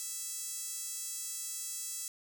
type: tone with high-pass filter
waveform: sawtooth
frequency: 659.3 Hz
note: E5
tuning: in tune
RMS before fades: -40 dBFS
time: 0-2.08 s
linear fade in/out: 0 ms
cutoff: 7400 Hz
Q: 2.1
effects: 10-bit